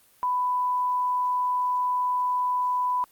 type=tone; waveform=sine; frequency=995 Hz; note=B5; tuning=13 cents sharp; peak=-22 dBFS; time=0.23-3.04 s; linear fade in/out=0 ms; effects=white hiss -59 dBFS RMS until 3.11 s + Opus 32 kbps